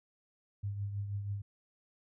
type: tone with tremolo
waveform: sine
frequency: 101 Hz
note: G#2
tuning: 48 cents flat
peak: -32 dBFS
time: 0.63-1.42 s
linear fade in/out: 10 ms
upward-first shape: triangle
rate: 6.2 Hz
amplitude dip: 55%
effects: none